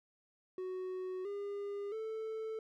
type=tone with pitch steps; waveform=triangle; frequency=370.8 / 404.4 / 441 Hz; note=F#4 / G#4 / A4; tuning=+4 / -46 / +4 cents; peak=-36 dBFS; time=0.58-2.59 s; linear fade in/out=2 ms; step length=670 ms; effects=none